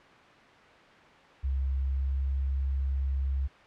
sine tone with pitch glide, 67 to 67.62 Hz, C2 to C#2, +42 to -42 cents, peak -26 dBFS, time 1.43-3.48 s, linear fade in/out 20 ms, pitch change +16 cents, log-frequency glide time 1.75-2.2 s, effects white hiss -53 dBFS RMS until 3.66 s + low-pass 2000 Hz 12 dB/octave

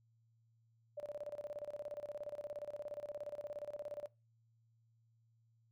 sine tone with tremolo, 587.3 Hz, D5, in tune, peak -40 dBFS, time 0.97-4.08 s, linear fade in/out 10 ms, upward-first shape square, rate 17 Hz, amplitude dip 80%, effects noise-tail reverb RT60 0.3 s tail -23 dB re dry + added 114 Hz sine -70 dBFS peak until 5.71 s

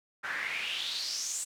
pink noise with band-pass filter sweep, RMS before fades -35 dBFS, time 0.23-1.45 s, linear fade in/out 20 ms, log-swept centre 1500 to 8100 Hz, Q 5.4, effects none

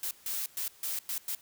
blue noise bursts at uneven times, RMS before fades -34 dBFS, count 6, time 0.03-0.11 / 0.26-0.46 / 0.57-0.68 / 0.83-0.99 / 1.09-1.18 / 1.28-1.35 s, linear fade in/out 2 ms, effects white hiss -58 dBFS RMS until 1.41 s

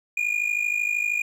triangle tone with amplitude modulation, 2434 Hz, D#7, 39 cents flat, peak -17 dBFS, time 0.17-1.22 s, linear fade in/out 5 ms, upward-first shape sine, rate 52.9 Hz, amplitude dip 80%, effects none

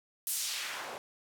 white noise with band-pass filter sweep, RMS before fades -37 dBFS, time 0.27-0.98 s, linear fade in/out 0 ms, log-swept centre 12000 to 500 Hz, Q 1, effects none

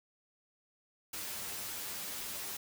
white noise with comb filter, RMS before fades -41 dBFS, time 1.13-2.57 s, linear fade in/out 5 ms, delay 10 ms, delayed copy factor +0.6, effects none

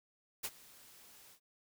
white noise with ADSR envelope, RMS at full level -37 dBFS, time 0.43-1.4 s, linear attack 17 ms, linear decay 47 ms, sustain -22 dB, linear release 84 ms, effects none

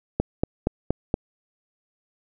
click train, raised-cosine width 2 ms, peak -7 dBFS, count 5, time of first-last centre 0.2-1.141 s, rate 4.25 Hz, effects none

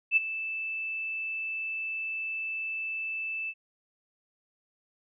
sine tone with ADSR envelope, 2637 Hz, E7, in tune, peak -17 dBFS, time 0.11-3.54 s, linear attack 56 ms, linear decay 19 ms, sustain -14 dB, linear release 52 ms, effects none

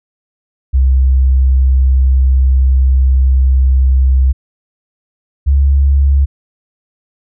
sine tone pair in turn, 65.41 / 69.3 Hz, C2 / C#2, 0 / 0 cents, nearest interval minor second, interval 100 cents, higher second, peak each -6 dBFS, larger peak neither, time 0.73-4.33 / 5.46-6.26 s, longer first, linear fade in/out 20 ms, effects none

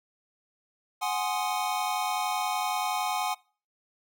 square chord, Ab dominant seventh, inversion third, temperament equal, 740 / 830.6 / 1046.5 / 1244.5 Hz, Gb5 / Ab5 / C6 / Eb6, 0 / 0 / 0 / 0 cents, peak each -32 / -32 / -35 / -37 dBFS, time 1.01-3.35 s, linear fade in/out 20 ms, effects noise-tail reverb RT60 0.4 s tail -24 dB re dry

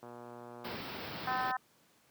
click train, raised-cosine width 1 ms, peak -34 dBFS, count 87, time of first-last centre 0.03-0.747 s, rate 120 Hz
pink band-stop noise, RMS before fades -41 dBFS, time 0.64-1.52 s, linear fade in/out 10 ms, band 5300 to 15000 Hz, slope 96 dB/octave
harmonic tone, 255.6 Hz, C4, 40 cents flat, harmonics 3 / 4 / 5 / 6 / 7, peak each -35 / -37 / -39 / -41 / -42 dBFS, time 1.27-1.57 s, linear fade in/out 5 ms
effects pink hiss -67 dBFS RMS until 2.1 s + high-pass 150 Hz 12 dB/octave

